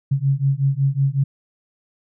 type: beating tone pair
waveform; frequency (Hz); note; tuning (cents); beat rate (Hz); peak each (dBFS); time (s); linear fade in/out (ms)
sine; 134.9 / 140.3; C#3 / C#3; -47 / +21; 5.4; -19; 0.11-1.24; 10
effects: none